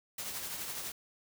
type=noise with tremolo; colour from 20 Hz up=white; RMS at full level=-38 dBFS; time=0.18-0.92 s; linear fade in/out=5 ms; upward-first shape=triangle; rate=12 Hz; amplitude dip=45%; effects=none